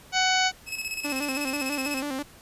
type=harmonic tone; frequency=747 Hz; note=F#5; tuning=16 cents sharp; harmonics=1 / 2 / 3 / 4 / 5 / 6 / 7 / 8 / 9; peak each=-25 / -27 / -28 / -29 / -34 / -30 / -35 / -36 / -33 dBFS; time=0.12-0.52 s; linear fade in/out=50 ms
type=tone with tremolo; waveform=sawtooth; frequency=2581 Hz; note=E7; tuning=37 cents flat; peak=-25 dBFS; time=0.66-2.03 s; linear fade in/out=50 ms; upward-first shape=square; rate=16 Hz; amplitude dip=60%
type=tone with vibrato; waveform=sawtooth; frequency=277.2 Hz; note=C#4; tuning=in tune; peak=-25 dBFS; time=1.04-2.23 s; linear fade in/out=10 ms; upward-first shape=square; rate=6.1 Hz; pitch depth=86 cents each way
effects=pink hiss -51 dBFS RMS until 2.41 s + resampled to 32000 Hz